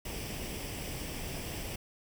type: noise with comb filter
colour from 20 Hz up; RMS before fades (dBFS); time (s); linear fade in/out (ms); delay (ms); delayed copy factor
pink; -39; 0.05-1.76; 5; 0.37; +0.55
effects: none